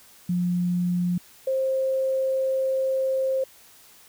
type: tone pair in turn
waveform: sine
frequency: 177.3 / 528.9 Hz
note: F3 / C5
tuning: +26 / +19 cents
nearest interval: octave + perfect fifth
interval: 1893 cents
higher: second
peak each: -21 dBFS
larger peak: neither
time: 0.29-1.18 / 1.47-3.44 s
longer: second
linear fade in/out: 5 ms
effects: white hiss -52 dBFS RMS until 4.08 s